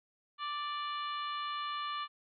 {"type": "harmonic tone with a mistuned harmonic", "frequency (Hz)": 587.3, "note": "D5", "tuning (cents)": 0, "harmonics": [2, 3, 4, 5, 6, 7], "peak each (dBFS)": [-36, -47, -49, -45, -47, -52], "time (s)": [0.38, 2.08], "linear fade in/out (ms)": 50, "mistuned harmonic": 7, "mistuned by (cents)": 18, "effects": []}